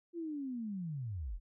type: linear sweep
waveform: sine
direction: down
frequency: 349.2 to 32.59 Hz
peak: -37 dBFS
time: 0.13-1.4 s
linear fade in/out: 50 ms
effects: none